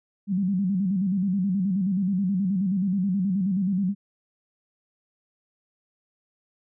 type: tone with vibrato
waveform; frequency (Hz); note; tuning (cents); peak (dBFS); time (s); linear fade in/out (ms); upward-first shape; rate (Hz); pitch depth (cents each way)
sine; 190.9; G3; -46; -21; 0.27-3.95; 50; square; 9.4; 94
effects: none